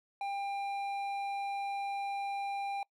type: tone with hard clipping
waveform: sine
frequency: 797 Hz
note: G5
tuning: 28 cents sharp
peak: -35 dBFS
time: 0.21-2.83 s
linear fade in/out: 2 ms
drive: 8 dB
effects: noise-tail reverb RT60 0.1 s tail -25 dB re dry + MP3 96 kbps